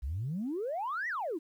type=exponential two-way sweep; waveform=sine; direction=up then down; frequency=59.2 to 1996 to 286 Hz; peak=-31 dBFS; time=0.02-1.39 s; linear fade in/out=20 ms; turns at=1.08 s; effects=tanh soft clip ceiling -28 dBFS + 11-bit